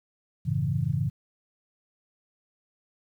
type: chord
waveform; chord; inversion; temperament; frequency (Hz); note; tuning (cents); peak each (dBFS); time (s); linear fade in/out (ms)
sine; F# minor seventh; none; equal with one note detuned; 94.17 / 110 / 138.59 / 164.81; F#2 / A2 / C#3 / E3; +31 / 0 / 0 / 0; -33 / -30 / -27 / -30; 0.45-1.1; 20
effects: 10-bit